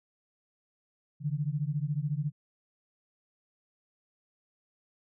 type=beating tone pair; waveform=sine; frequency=141.7 / 155.7 Hz; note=C#3 / D#3; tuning=+38 / +2 cents; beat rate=14 Hz; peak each=-31 / -32 dBFS; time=1.2-2.32 s; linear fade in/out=50 ms; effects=none

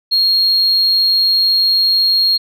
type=tone; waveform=sine; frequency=4262 Hz; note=C8; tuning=31 cents sharp; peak=-8 dBFS; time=0.11-2.38 s; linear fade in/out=20 ms; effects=tanh soft clip ceiling -8 dBFS

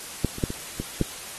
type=clicks; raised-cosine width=3 ms; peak=-8 / -23 / -9 / -18 / -15 / -7 dBFS; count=6; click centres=0.247 / 0.384 / 0.438 / 0.504 / 0.8 / 1.013 s; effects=white hiss -38 dBFS RMS until 1.38 s + AAC 32 kbps

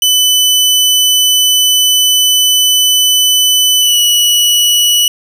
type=tone with pitch glide; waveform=sawtooth; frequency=3000 to 2940 Hz; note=F#7 to F#7; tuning=+23 to -12 cents; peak=-4 dBFS; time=0.02-5.08 s; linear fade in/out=2 ms; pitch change=-35 cents; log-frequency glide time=3.8-3.99 s; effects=none

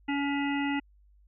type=harmonic tone; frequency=282.6 Hz; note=C#4; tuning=34 cents sharp; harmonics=1 / 3 / 5 / 7 / 9 / 10; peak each=-28 / -35 / -41 / -36 / -41 / -42 dBFS; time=0.08-0.8 s; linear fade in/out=10 ms; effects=added 50 Hz sine -57 dBFS peak until 1.27 s

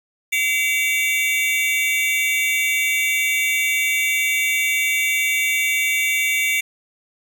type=tone cluster; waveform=square; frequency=2062 / 2280 / 2757 / 3554 Hz; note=C7 / C#7 / F7 / A7; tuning=-26 / +48 / -23 / +17 cents; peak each=-26 / -20 / -26 / -29 dBFS; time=0.32-6.61 s; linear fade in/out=10 ms; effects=8-bit

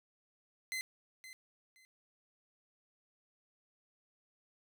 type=tone with echo; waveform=sawtooth; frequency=2054 Hz; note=C7; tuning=33 cents flat; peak=-33 dBFS; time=0.72-0.81 s; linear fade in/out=0 ms; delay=520 ms; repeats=2; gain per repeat=-13 dB; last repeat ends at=1.85 s; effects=none

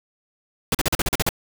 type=noise bursts; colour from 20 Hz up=pink; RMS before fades=-20 dBFS; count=9; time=0.72-1.291 s; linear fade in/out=2 ms; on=27 ms; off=41 ms; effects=none

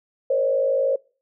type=tone with frequency modulation; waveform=sine; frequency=541 Hz; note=C#5; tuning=42 cents flat; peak=-17 dBFS; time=0.3-0.96 s; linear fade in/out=5 ms; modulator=52.6 Hz; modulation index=0.86; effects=noise-tail reverb RT60 0.4 s tail -26 dB re dry

